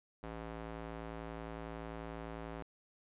square tone with band-pass filter, 55.6 Hz, A1, 19 cents sharp, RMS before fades -45 dBFS, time 0.23-2.63 s, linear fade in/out 5 ms, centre 700 Hz, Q 0.51, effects resampled to 8000 Hz

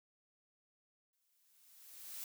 blue noise with exponential growth, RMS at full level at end -44 dBFS, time 1.13-2.24 s, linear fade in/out 1 ms, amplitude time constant 240 ms, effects none

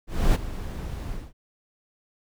brown noise with ADSR envelope, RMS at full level -17 dBFS, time 0.07-1.33 s, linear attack 280 ms, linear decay 17 ms, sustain -15 dB, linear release 210 ms, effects none

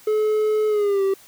triangle tone with pitch glide, 429 to 388.9 Hz, A4 to G4, -44 to -14 cents, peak -15 dBFS, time 0.07-1.14 s, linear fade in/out 5 ms, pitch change -170 cents, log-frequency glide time 0.68-1.03 s, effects white hiss -49 dBFS RMS until 1.27 s

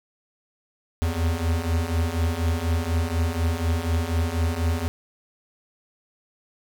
square beating tone pair, 80.3 / 84.4 Hz, E2 / E2, -45 / +41 cents, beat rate 4.1 Hz, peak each -27 / -24 dBFS, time 1.02-4.88 s, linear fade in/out 0 ms, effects none

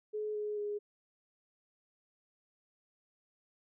sine tone with pitch steps, 425.3 / 420 / 414.2 Hz, G#4 / G#4 / G#4, +41 / +19 / -5 cents, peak -34 dBFS, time 0.13-0.79 s, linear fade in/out 20 ms, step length 220 ms, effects none

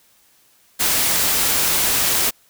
white noise, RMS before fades -18 dBFS, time 0.79-2.31 s, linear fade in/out 20 ms, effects white hiss -56 dBFS RMS until 2.49 s

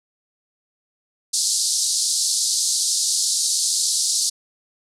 pink band-pass noise, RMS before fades -21 dBFS, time 1.33-4.3 s, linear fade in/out 10 ms, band 4200 to 10000 Hz, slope 48 dB/octave, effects none

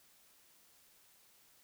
silence, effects white hiss -66 dBFS RMS until 1.63 s

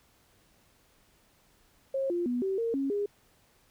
sine tone with pitch steps, 539 / 348.3 / 244.9 / 385 / 460.4 / 273.9 / 408.2 Hz, C#5 / F4 / B3 / G4 / A#4 / C#4 / G#4, -49 / -5 / -14 / -31 / -22 / -21 / -30 cents, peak -27 dBFS, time 1.94-3.06 s, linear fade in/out 5 ms, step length 160 ms, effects pink hiss -65 dBFS RMS until 3.7 s

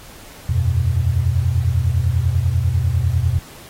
sine chord, E suspended second, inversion none, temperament equal, 82.41 / 92.5 / 123.47 Hz, E2 / F#2 / B2, 0 / 0 / 0 cents, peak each -19 dBFS, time 0.49-3.39 s, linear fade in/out 5 ms, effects pink hiss -41 dBFS RMS until 3.69 s + AAC 48 kbps

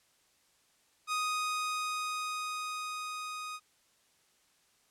sawtooth tone with level ramp, 1246 Hz, D#6, 2 cents sharp, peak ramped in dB -26 to -35 dBFS, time 1.07-3.6 s, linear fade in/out 50 ms, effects white hiss -69 dBFS RMS until 4.9 s + low-pass 10000 Hz 12 dB/octave

